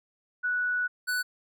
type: tone pair in turn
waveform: sine / square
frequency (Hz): 1475 / 1487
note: F#6 / F#6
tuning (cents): -6 / +8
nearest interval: unison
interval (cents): 14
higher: second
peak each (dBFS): -25 / -27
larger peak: first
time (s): 0.43-0.88 / 1.07-1.23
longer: first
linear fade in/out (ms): 20
effects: none